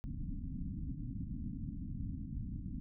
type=low-pass noise; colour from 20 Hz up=pink; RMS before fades=-41 dBFS; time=0.04-2.8 s; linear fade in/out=0 ms; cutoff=290 Hz; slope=96 dB/octave; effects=none